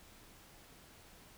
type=silence; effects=pink hiss -59 dBFS RMS until 1.37 s